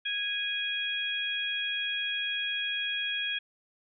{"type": "harmonic tone", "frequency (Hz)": 826, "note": "G#5", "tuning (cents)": -10, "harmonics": [2, 3, 4], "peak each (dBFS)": [-35, -34, -32], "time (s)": [0.05, 3.39], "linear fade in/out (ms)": 10, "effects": []}